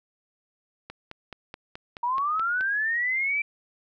click train, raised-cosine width 0.3 ms, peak -22 dBFS, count 9, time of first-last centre 0.9-2.609 s, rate 4.68 Hz
sine linear sweep, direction up, 936 to 2349 Hz, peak -23 dBFS, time 2.03-3.42 s, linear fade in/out 5 ms
effects none

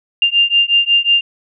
sine beating tone pair, 2794 / 2799.5 Hz, F7 / F7, 0 / +4 cents, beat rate 5.5 Hz, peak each -13 dBFS, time 0.22-1.21 s, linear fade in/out 2 ms, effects none

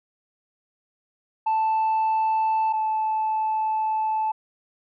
sine tone pair in turn, 880 / 871.9 Hz, A5 / A5, 0 / -16 cents, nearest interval unison, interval 16 cents, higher first, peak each -17 / -20 dBFS, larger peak first, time 1.46-2.73 / 2.73-4.32 s, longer second, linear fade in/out 10 ms, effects tanh soft clip ceiling -18 dBFS

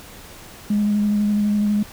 sine tone with vibrato, 207.7 Hz, G#3, in tune, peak -15 dBFS, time 0.7-1.83 s, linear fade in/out 5 ms, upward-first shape square, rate 12 Hz, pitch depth 13 cents each way, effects tanh soft clip ceiling -11 dBFS + pink hiss -41 dBFS RMS until 1.92 s

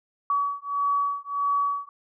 sine beating tone pair, 1135 / 1136.6 Hz, C#6 / C#6, +41 / +43 cents, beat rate 1.6 Hz, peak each -26 dBFS, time 0.3-1.89 s, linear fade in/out 2 ms, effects none

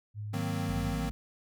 sine tone with pitch glide, 104.9 to 99.53 Hz, G#2 to G2, +18 to +27 cents, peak -35 dBFS, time 0.14-0.95 s, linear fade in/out 50 ms, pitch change -91 cents, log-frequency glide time 0.46-0.64 s
square chord, C half-diminished seventh, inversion first, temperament equal, 155.56 / 185 / 233.1 / 261.6 Hz, Eb3 / Gb3 / Bb3 / C4, 0 / 0 / 0 / 0 cents, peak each -36 / -40 / -39 / -39 dBFS, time 0.33-1.1 s, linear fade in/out 10 ms
harmonic tone, 55.7 Hz, A1, 22 cents sharp, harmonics 1 / 2 / 3 / 4, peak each -35 / -46 / -44 / -47 dBFS, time 0.69-1.11 s, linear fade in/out 0 ms
effects none

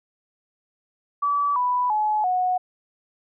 sine tone with pitch steps, 1150 / 989.6 / 851.6 / 732.9 Hz, D6 / B5 / G#5 / F#5, -37 / +3 / +43 / -17 cents, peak -19 dBFS, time 1.22-2.58 s, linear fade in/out 10 ms, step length 340 ms, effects none

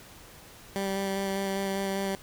15% pulse tone with vibrato, 195.2 Hz, G3, 7 cents flat, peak -22 dBFS, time 0.76-2.15 s, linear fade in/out 0 ms, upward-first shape square, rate 5 Hz, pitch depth 10 cents each way, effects pink hiss -50 dBFS RMS until 2.22 s

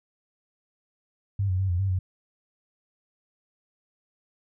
sine tone with pitch steps, 99.2 / 92.1 / 95.9 / 87.8 / 97.2 / 92.4 Hz, G2 / F#2 / G2 / F2 / G2 / F#2, +21 / -7 / -37 / +10 / -14 / -2 cents, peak -22 dBFS, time 1.39-1.99 s, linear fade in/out 5 ms, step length 100 ms, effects none

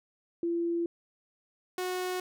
sine / sawtooth tone pair in turn, 340 / 365.9 Hz, F4 / F#4, -46 / -19 cents, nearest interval minor second, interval 127 cents, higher second, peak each -27 dBFS, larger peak neither, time 0.43-0.86 / 1.78-2.2 s, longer first, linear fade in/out 2 ms, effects none

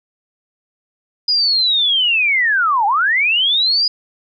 sine linear two-way sweep, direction down then up, 4978 to 784 to 4978 Hz, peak -12 dBFS, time 1.28-3.88 s, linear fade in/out 5 ms, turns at 2.86 s, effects none

